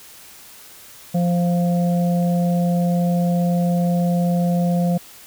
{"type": "harmonic tone", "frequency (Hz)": 174.61, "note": "F3", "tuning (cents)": 0, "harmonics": [1, 3, 4], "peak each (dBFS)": [-16, -26, -28], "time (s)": [1.14, 4.98], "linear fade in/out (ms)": 10, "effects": ["white hiss -43 dBFS RMS until 5.26 s"]}